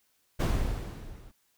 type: noise with level ramp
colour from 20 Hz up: brown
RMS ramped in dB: -22 to -51 dBFS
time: 0.39-1.32 s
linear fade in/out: 20 ms
effects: white hiss -71 dBFS RMS until 1.57 s